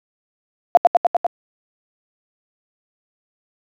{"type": "tone with echo", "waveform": "sine", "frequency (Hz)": 698.5, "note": "F5", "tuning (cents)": 0, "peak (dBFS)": -3, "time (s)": [0.75, 0.77], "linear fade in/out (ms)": 0, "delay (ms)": 99, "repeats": 5, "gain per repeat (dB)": -2, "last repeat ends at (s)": 1.265, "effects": ["high-pass 400 Hz 12 dB/octave"]}